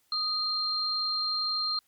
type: tone pair together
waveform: sine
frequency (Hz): 1244.5 / 4186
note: D#6 / C8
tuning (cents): 0 / 0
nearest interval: octave + major sixth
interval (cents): 2100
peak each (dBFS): -35 / -27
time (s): 0.12-1.79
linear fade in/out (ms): 2
effects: white hiss -69 dBFS RMS until 1.87 s + MP3 96 kbps